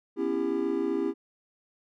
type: chord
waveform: triangle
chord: C# half-diminished seventh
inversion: third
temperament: just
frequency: 249.5 / 277.2 / 332.6 / 399.1 Hz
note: B3 / C#4 / E4 / G4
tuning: +18 / 0 / +16 / +31 cents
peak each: -33 / -30 / -28 / -28 dBFS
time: 0.16-1.14 s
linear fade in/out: 50 ms
effects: none